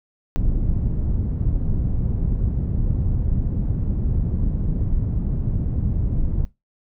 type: low-pass noise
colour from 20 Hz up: pink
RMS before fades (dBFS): -21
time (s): 0.36-6.45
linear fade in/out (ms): 0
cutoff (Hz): 150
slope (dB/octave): 12
effects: noise-tail reverb RT60 0.2 s tail -19 dB re dry